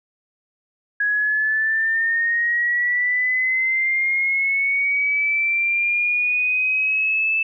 sine linear sweep, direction up, 1661.2 to 2637 Hz, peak -17 dBFS, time 1-7.43 s, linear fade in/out 5 ms, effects none

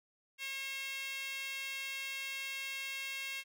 sawtooth tone with high-pass filter, 541 Hz, C#5, 42 cents flat, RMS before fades -41 dBFS, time 0.38-3.44 s, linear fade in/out 50 ms, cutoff 2400 Hz, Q 3.8, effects none

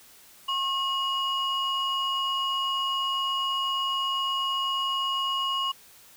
sine tone pair together, 1083 / 2891 Hz, C#6 / F#7, -41 / -41 cents, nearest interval octave + perfect fourth, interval 1700 cents, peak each -26 dBFS, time 0.48-5.72 s, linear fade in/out 10 ms, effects tanh soft clip ceiling -21 dBFS + white hiss -53 dBFS RMS until 6.16 s

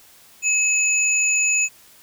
sine tone pair together, 2563 / 6914 Hz, E7 / A8, -49 / -31 cents, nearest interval octave + perfect fourth, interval 1718 cents, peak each -19 dBFS, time 0.42-1.69 s, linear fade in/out 50 ms, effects white hiss -50 dBFS RMS until 2.02 s

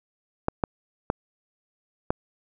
clicks, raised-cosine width 1 ms, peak -8 dBFS, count 4, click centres 0.484 / 0.638 / 1.101 / 2.105 s, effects none

